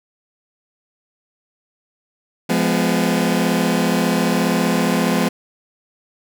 sawtooth chord, F diminished, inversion none, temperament just, 174.61 / 209.5 / 251.4 Hz, F3 / Ab3 / Cb4, 0 / +15 / +31 cents, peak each -16 dBFS, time 2.49-5.29 s, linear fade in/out 10 ms, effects none

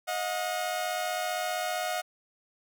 sawtooth tone pair together, 626.6 / 722 Hz, D#5 / F#5, +12 / -43 cents, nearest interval major second, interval 245 cents, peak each -30 / -27 dBFS, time 0.07-2.02 s, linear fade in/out 20 ms, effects none

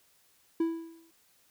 triangle tone with exponential decay, 329.6 Hz, E4, in tune, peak -21 dBFS, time 0.6-1.11 s, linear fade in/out 5 ms, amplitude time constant 110 ms, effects white hiss -66 dBFS RMS until 1.5 s

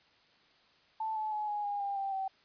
sine tone with pitch steps, 880 / 863.4 / 847.1 / 831.1 / 815.4 / 800 / 784.9 / 770.1 Hz, A5 / A5 / G#5 / G#5 / G#5 / G5 / G5 / G5, 0 / -33 / +34 / +1 / -32 / +35 / +2 / -31 cents, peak -32 dBFS, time 1-2.28 s, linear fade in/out 5 ms, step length 160 ms, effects white hiss -65 dBFS RMS until 2.44 s + resampled to 11025 Hz

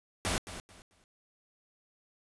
pink noise with echo, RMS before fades -31 dBFS, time 0.25-0.38 s, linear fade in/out 0 ms, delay 220 ms, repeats 3, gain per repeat -12 dB, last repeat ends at 1.04 s, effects resampled to 24000 Hz

